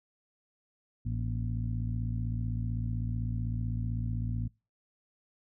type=harmonic tone with a mistuned harmonic; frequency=55.8 Hz; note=A1; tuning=25 cents sharp; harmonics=1 / 2 / 3 / 4 / 5; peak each=-35 / -32 / -42 / -41 / -51 dBFS; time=1.05-4.48 s; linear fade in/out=10 ms; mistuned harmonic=4; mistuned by=+100 cents; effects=noise-tail reverb RT60 0.3 s tail -26 dB re dry